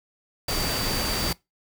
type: tone in noise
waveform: sine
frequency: 4640 Hz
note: D8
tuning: 22 cents flat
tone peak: -30 dBFS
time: 0.48-1.33 s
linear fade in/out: 5 ms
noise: pink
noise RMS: -27 dBFS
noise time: 0.48-1.33 s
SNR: -6 dB
effects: noise-tail reverb RT60 0.2 s tail -22 dB re dry